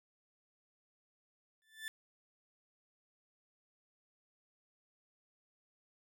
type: tone with exponential growth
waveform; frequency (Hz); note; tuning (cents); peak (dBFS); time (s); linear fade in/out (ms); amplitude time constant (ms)
30% pulse; 1760; A6; 0; -35; 1.62-1.88; 0; 55
effects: none